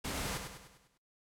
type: noise with echo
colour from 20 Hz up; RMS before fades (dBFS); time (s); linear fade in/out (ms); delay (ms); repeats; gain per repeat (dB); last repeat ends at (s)
pink; -38; 0.04-0.38; 10; 100; 6; -6; 0.98
effects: noise-tail reverb RT60 0.4 s tail -25 dB re dry + low-pass 12000 Hz 12 dB/octave